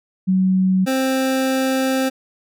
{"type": "tone pair in turn", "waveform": ["sine", "25% pulse"], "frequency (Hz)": [187.4, 263.5], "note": ["F#3", "C4"], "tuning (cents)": [22, 12], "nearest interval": "tritone", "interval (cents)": 590, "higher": "second", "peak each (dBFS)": -13, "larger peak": "neither", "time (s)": [[0.27, 0.86], [0.86, 2.1]], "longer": "second", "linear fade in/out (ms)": 20, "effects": []}